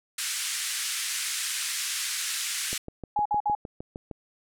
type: band-pass noise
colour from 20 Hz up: white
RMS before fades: -31 dBFS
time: 0.18-2.78 s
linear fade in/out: 5 ms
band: 1500 to 10000 Hz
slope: 24 dB/octave
type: click train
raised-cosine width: 2 ms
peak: -23 dBFS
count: 10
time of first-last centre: 2.73-4.112 s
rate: 6.51 Hz
type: tone bursts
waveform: sine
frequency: 834 Hz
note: G#5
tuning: 7 cents sharp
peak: -22 dBFS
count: 3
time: 3.16-3.551 s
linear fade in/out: 5 ms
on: 95 ms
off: 53 ms
effects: none